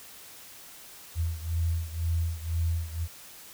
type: beating tone pair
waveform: sine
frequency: 82.41 / 84.41 Hz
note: E2 / E2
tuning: 0 / +42 cents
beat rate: 2 Hz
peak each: -28 / -31 dBFS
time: 1.15-3.08 s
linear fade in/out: 50 ms
effects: white hiss -48 dBFS RMS until 3.53 s